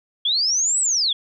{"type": "linear two-way sweep", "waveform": "sine", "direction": "up then down", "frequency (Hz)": [3255, 8110, 3255], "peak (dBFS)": -17, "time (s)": [0.25, 1.13], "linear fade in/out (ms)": 5, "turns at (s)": 0.8, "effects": []}